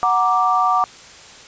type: chord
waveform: sine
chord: Gb augmented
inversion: none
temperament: equal with one note detuned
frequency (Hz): 740 / 935.6 / 1174.7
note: Gb5 / Bb5 / D6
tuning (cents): 0 / +6 / 0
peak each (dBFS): -18 / -22 / -16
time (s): 0.03-0.84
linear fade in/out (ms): 0
effects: white hiss -41 dBFS RMS until 1.47 s + resampled to 16000 Hz